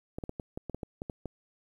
clicks, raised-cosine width 2 ms, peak -23 dBFS, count 11, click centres 0.185 / 0.238 / 0.294 / 0.398 / 0.575 / 0.697 / 0.746 / 0.832 / 1.019 / 1.098 / 1.257 s, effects 10-bit

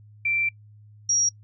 sine tone pair in turn, 2349 / 5675 Hz, D7 / F8, 0 / +27 cents, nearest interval octave + minor third, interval 1527 cents, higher second, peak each -21 / -19 dBFS, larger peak second, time 0.25-0.49 / 1.09-1.29 s, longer first, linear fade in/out 5 ms, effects noise-tail reverb RT60 0.1 s tail -26 dB re dry + added 105 Hz sine -47 dBFS peak until 1.43 s

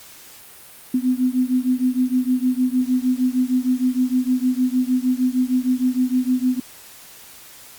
sine beating tone pair, 250.7 / 257.2 Hz, B3 / C4, +26 / -30 cents, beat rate 6.5 Hz, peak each -19 / -20 dBFS, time 0.94-6.6 s, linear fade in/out 5 ms, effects white hiss -43 dBFS RMS until 7.78 s + Opus 48 kbps

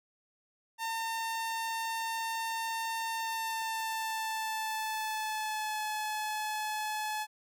sawtooth tone with pitch glide, 906 to 856.1 Hz, A#5 to A5, -50 to -48 cents, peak -29 dBFS, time 0.78-7.27 s, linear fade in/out 50 ms, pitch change -98 cents, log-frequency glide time 3.1-5.83 s, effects none

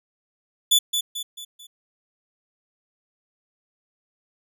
sawtooth tone with echo, 3470 Hz, A7, 25 cents flat, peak -11 dBFS, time 0.71-0.79 s, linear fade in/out 10 ms, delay 220 ms, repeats 4, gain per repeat -7 dB, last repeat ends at 1.67 s, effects none

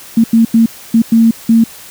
sine tone bursts at uneven times, 227.5 Hz, A#3, 42 cents flat, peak -4 dBFS, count 6, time 0.17-0.24 / 0.33-0.45 / 0.54-0.66 / 0.94-1.02 / 1.12-1.31 / 1.49-1.64 s, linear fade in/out 5 ms, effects white hiss -34 dBFS RMS until 1.9 s

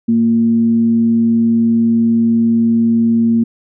sine tone with frequency modulation, 230 Hz, A#3, 23 cents flat, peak -9 dBFS, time 0.08-3.44 s, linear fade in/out 10 ms, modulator 123 Hz, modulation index 0.21, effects none

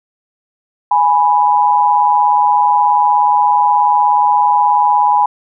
sine tone pair together, 831.1 / 987.8 Hz, G#5 / B5, +1 / 0 cents, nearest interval minor third, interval 299 cents, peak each -11 dBFS, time 0.91-5.26 s, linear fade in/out 5 ms, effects none

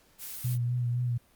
blue noise, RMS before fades -40 dBFS, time 0.18-0.58 s, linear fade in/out 50 ms
sine tone with vibrato, 121.9 Hz, B2, 22 cents flat, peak -26 dBFS, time 0.44-1.18 s, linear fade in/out 10 ms, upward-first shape sine, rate 3.9 Hz, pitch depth 29 cents each way
effects pink hiss -63 dBFS RMS until 1.35 s + Opus 48 kbps

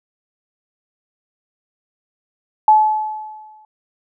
sine tone with exponential decay, 860 Hz, A5, 40 cents flat, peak -5 dBFS, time 2.68-3.65 s, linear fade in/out 2 ms, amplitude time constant 210 ms, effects none

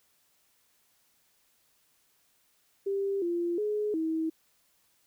sine tone with pitch steps, 394.9 / 344.6 / 420.5 / 321 Hz, G4 / F4 / G#4 / E4, +13 / -23 / +22 / -46 cents, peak -27 dBFS, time 2.86-4.3 s, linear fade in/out 10 ms, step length 360 ms, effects white hiss -69 dBFS RMS until 5.06 s

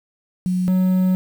sine / triangle tone pair in turn, 182.4 / 185.37 Hz, F#3 / F#3, -24 / +3 cents, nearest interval unison, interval 27 cents, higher second, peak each -17 / -12 dBFS, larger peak second, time 0.46-0.68 / 0.68-1.15 s, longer second, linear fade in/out 0 ms, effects 7-bit

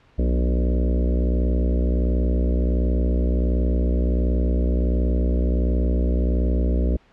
harmonic tone with a mistuned harmonic, 61.4 Hz, B1, 9 cents flat, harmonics 1 / 3 / 4 / 5 / 6 / 7 / 8 / 9 / 10, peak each -18 / -28 / -30 / -32 / -34 / -35 / -36 / -37 / -38 dBFS, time 0.18-6.97 s, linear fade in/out 10 ms, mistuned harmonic 5, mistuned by -46 cents, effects pink hiss -56 dBFS RMS until 7.12 s + low-pass 3000 Hz 12 dB/octave

